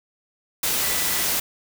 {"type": "tone in noise", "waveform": "sine", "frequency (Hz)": 1975.5, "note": "B6", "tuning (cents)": 0, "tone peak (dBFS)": -34, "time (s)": [0.83, 1.23], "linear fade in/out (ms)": 5, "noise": "white", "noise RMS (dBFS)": -23, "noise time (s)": [0.63, 1.4], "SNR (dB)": -14, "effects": []}